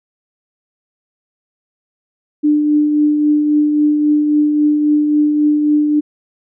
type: tone with tremolo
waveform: sine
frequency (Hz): 298.4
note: D4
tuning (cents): +28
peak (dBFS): -8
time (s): 2.43-6.01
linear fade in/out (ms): 20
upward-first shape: triangle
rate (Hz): 3.7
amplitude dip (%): 40
effects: none